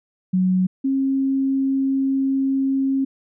sine tone pair in turn, 185 / 269.5 Hz, F#3 / C#4, 0 / -49 cents, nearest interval perfect fifth, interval 651 cents, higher second, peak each -15 / -17 dBFS, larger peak first, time 0.33-0.67 / 0.84-3.05 s, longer second, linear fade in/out 10 ms, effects none

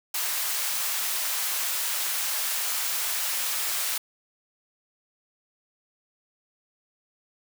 white high-pass noise, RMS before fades -28 dBFS, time 0.14-3.98 s, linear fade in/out 5 ms, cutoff 780 Hz, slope 12 dB/octave, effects none

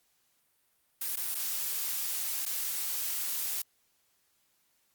blue noise with dropouts, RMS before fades -33 dBFS, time 1.01-3.62 s, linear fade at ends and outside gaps 5 ms, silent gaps 1.159-1.169 / 1.347-1.351 / 2.454-2.461 s, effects white hiss -72 dBFS RMS until 4.94 s + Opus 48 kbps

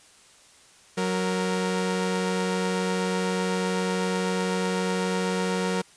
sawtooth tone pair together, 184.88 / 466.2 Hz, F#3 / A#4, -1 / 0 cents, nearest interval octave + major third, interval 1601 cents, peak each -22 / -24 dBFS, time 0.97-5.82 s, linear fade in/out 10 ms, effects white hiss -54 dBFS RMS until 5.96 s + resampled to 22050 Hz

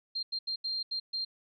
sine tone bursts at uneven times, 4186 Hz, C8, in tune, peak -31 dBFS, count 6, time 0.15-0.23 / 0.32-0.39 / 0.47-0.56 / 0.64-0.83 / 0.91-1 / 1.13-1.25 s, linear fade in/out 10 ms, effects none

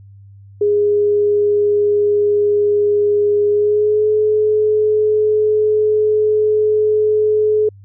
sine tone with pitch glide, 413.1 to 426.9 Hz, G#4 to G#4, -9 to +48 cents, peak -11 dBFS, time 0.61-7.69 s, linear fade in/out 5 ms, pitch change +57 cents, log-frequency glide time 3.48-4.08 s, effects added 99 Hz sine -38 dBFS peak until 7.84 s

